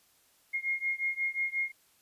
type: beating tone pair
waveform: sine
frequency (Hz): 2139 / 2144.6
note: C7 / C7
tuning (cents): +38 / +42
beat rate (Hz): 5.6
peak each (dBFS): -32 / -33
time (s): 0.53-1.72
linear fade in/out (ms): 20
effects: white hiss -66 dBFS RMS until 2.01 s + resampled to 32000 Hz